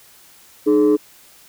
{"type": "tone pair together", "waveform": "sine", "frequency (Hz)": [303.7, 424.7], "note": ["D#4", "G#4"], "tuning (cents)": [-42, 39], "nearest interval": "tritone", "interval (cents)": 581, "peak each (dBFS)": -12, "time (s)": [0.66, 0.97], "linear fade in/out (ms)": 20, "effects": ["tanh soft clip ceiling -8 dBFS", "white hiss -48 dBFS RMS until 1.48 s"]}